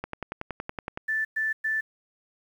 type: click train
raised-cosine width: 0.5 ms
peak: -17 dBFS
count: 11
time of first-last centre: 0.04-0.975 s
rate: 10.7 Hz
type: tone bursts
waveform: sine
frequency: 1760 Hz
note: A6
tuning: in tune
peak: -24 dBFS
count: 3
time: 1.08-1.81 s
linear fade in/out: 10 ms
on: 170 ms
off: 110 ms
effects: 9-bit